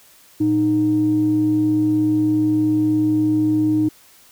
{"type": "tone pair together", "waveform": "sine", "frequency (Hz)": [115.12, 308.5], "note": ["A#2", "D#4"], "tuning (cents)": [-21, -15], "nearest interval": "octave + perfect fourth", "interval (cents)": 1706, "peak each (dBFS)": [-24, -14], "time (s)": [0.4, 3.89], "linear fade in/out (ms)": 10, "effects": ["tanh soft clip ceiling -8 dBFS", "white hiss -50 dBFS RMS until 4.31 s"]}